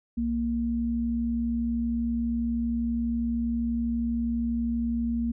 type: tone pair together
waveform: sine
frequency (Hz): 61.74 / 233.1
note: B1 / A#3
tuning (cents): 0 / 0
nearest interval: octave + major seventh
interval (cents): 2300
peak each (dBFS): -33 / -25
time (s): 0.17-5.32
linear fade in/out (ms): 10
effects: none